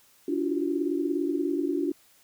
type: tone cluster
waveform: sine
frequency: 288.8 / 339 / 359.5 / 376.3 Hz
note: D4 / E4 / F#4 / F#4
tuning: -29 / +49 / -50 / +29 cents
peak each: -28 / -29 / -34 / -33 dBFS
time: 0.28-1.92 s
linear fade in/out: 5 ms
effects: white hiss -60 dBFS RMS until 2.23 s